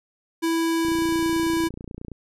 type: tone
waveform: square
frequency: 329.6 Hz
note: E4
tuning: in tune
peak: -21 dBFS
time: 0.42-1.69 s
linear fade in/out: 20 ms
type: click train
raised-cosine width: 3 ms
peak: -23 dBFS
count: 38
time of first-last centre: 0.85-2.117 s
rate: 29.2 Hz
effects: resampled to 32000 Hz